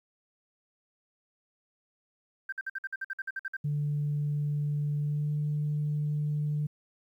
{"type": "tone bursts", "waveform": "sine", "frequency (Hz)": 1568, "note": "G6", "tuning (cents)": 0, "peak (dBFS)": -31, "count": 13, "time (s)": [2.49, 3.568], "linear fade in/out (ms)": 5, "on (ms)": 34, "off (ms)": 53}
{"type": "tone with pitch glide", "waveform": "sine", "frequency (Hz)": [146.83, 148.97], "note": ["D3", "D3"], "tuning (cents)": [0, 25], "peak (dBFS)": -26, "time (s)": [3.64, 6.67], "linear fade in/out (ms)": 10, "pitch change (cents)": 25, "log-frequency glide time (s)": [4.99, 5.32]}
{"effects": ["tanh soft clip ceiling -23 dBFS", "11-bit"]}